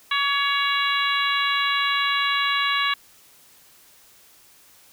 harmonic tone with a mistuned harmonic, 560 Hz, C#5, 18 cents sharp, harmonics 2 / 3 / 4 / 5 / 6 / 7, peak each -24 / -26 / -27 / -28 / -29 / -29 dBFS, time 0.11-2.94 s, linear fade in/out 5 ms, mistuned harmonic 2, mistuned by +19 cents, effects white hiss -53 dBFS RMS until 4.92 s

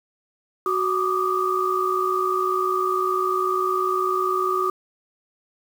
sine tone cluster, 372.2 / 1167 / 1227 Hz, F#4 / D6 / D#6, +10 / -11 / -25 cents, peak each -24 dBFS, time 0.66-4.7 s, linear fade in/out 2 ms, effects 7-bit

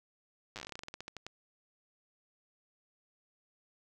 slowing click train, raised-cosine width 0.2 ms, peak -25 dBFS, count 20, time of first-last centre 0.56-1.266 s, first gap 8 ms, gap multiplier 1.15, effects none

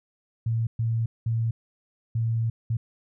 sine tone bursts at uneven times, 114.1 Hz, A#2, 37 cents flat, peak -22 dBFS, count 5, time 0.46-0.67 / 0.79-1.06 / 1.26-1.51 / 2.15-2.5 / 2.7-2.77 s, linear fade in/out 5 ms, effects none

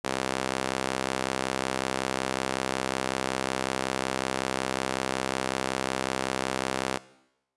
sawtooth tone with high-pass filter, 65.41 Hz, C2, in tune, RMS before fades -30 dBFS, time 0.04-6.98 s, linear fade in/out 10 ms, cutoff 370 Hz, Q 0.65, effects noise-tail reverb RT60 0.9 s tail -19 dB re dry + resampled to 24000 Hz

